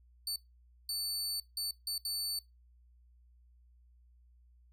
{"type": "tone bursts at uneven times", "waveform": "sawtooth", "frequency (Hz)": 4500, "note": "C#8", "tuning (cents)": 25, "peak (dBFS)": -31, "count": 5, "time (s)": [[0.27, 0.36], [0.89, 1.4], [1.57, 1.71], [1.87, 1.98], [2.05, 2.39]], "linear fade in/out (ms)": 2, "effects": ["noise-tail reverb RT60 0.2 s tail -23 dB re dry", "added 60 Hz sine -60 dBFS peak until 4.72 s"]}